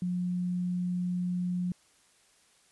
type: tone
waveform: sine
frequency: 178.9 Hz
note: F3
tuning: 42 cents sharp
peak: -28 dBFS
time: 0.02-1.72 s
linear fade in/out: 2 ms
effects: white hiss -64 dBFS RMS until 2.71 s + resampled to 24000 Hz